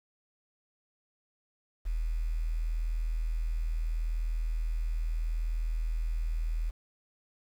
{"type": "tone with quantisation", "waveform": "sine", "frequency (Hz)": 40.38, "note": "E1", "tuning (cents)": -35, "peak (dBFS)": -28, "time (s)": [1.85, 6.71], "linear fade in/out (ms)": 20, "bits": 9, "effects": []}